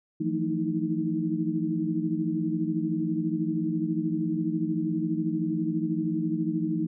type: tone cluster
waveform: sine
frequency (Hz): 163.5 / 177.5 / 223.1 / 312.6 / 325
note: E3 / F3 / A3 / D#4 / E4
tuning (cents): -14 / +28 / +24 / +8 / -24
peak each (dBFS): -32 / -32 / -33 / -28 / -36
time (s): 0.2-6.87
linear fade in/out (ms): 10
effects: none